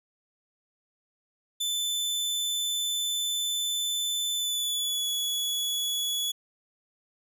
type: tone with pitch glide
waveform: sawtooth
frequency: 3520 to 3388 Hz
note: A7 to G#7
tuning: 0 to +34 cents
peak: -24 dBFS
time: 1.6-6.32 s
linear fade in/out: 10 ms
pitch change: -66 cents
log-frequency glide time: 4.35-5.09 s
effects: none